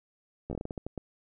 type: slowing click train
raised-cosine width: 2 ms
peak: -22 dBFS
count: 11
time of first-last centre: 0.5-0.977 s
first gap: 13 ms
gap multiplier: 1.27
effects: none